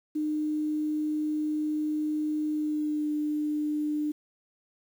sine tone with pitch glide, 304.6 to 300.2 Hz, D#4 to D4, -37 to +38 cents, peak -26 dBFS, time 0.15-4.12 s, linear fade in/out 10 ms, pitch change -25 cents, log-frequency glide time 2.49-3.09 s, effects 9-bit

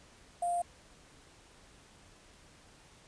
sine tone with sample-and-hold, 698.5 Hz, F5, in tune, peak -29 dBFS, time 0.42-0.62 s, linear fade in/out 5 ms, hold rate 8820 Hz, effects pink hiss -59 dBFS RMS until 3.07 s + resampled to 22050 Hz

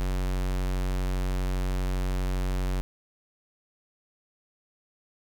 square tone, 46.25 Hz, F#1, in tune, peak -26 dBFS, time 0-2.81 s, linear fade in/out 0 ms, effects none

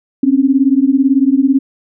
sine beating tone pair, 261.6 / 279.6 Hz, C4 / C#4, 0 / +15 cents, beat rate 18 Hz, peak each -11 dBFS, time 0.23-1.59 s, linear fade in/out 5 ms, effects none

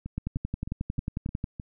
two click trains, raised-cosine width 5 ms, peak -23 / -17 dBFS, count 6 / 15, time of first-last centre 0.06-1.598 / 0.18-1.441 s, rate 3.25 / 11.1 Hz, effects none

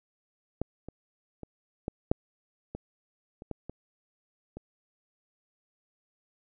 clicks, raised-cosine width 2 ms, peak -16 / -27 / -27 / -18 / -9 / -23 / -30 / -21 / -25 / -27 dBFS, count 10, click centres 0.616 / 0.886 / 1.433 / 1.881 / 2.115 / 2.75 / 3.421 / 3.513 / 3.696 / 4.57 s, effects none

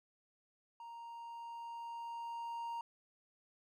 triangle tone with level ramp, 932.3 Hz, A#5, in tune, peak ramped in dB -46 to -37 dBFS, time 0.8-2.81 s, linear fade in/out 2 ms, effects none

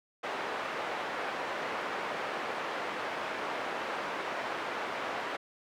pink band-pass noise, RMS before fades -36 dBFS, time 0.23-5.37 s, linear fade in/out 10 ms, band 510 to 2000 Hz, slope 12 dB/octave, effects none

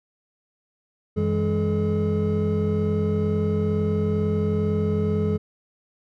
triangle tone cluster, 93.5 / 162.3 / 204.5 / 427.2 Hz, F#2 / E3 / G#3 / G#4, +19 / -27 / -26 / +49 cents, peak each -23 / -25 / -23 / -23 dBFS, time 1.16-5.38 s, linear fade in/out 20 ms, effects tanh soft clip ceiling -8 dBFS

